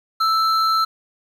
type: tone pair together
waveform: triangle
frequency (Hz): 1318.5 / 4157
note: E6 / C8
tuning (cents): 0 / -12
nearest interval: octave + minor sixth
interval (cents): 1988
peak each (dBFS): -14 / -23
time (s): 0.2-0.85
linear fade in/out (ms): 10
effects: 8-bit